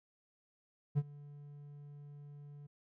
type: tone with ADSR envelope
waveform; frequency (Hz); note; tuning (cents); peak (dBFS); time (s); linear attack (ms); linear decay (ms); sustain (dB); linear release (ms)
triangle; 144.9; D3; -23; -24; 0.95-2.67; 29; 45; -23; 10
effects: none

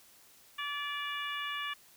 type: harmonic tone with a mistuned harmonic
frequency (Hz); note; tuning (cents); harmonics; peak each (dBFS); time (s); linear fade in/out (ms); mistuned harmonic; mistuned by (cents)
577; D5; -31; 2 / 3 / 4 / 5 / 6; -39 / -40 / -42 / -41 / -45; 0.58-1.74; 10; 4; +29
effects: white hiss -60 dBFS RMS until 1.96 s

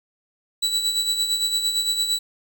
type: tone with tremolo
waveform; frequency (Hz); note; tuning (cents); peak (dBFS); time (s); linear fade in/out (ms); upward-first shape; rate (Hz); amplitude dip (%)
35% pulse; 3945; B7; -3; -16; 0.62-2.19; 10; sine; 8.8; 55
effects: none

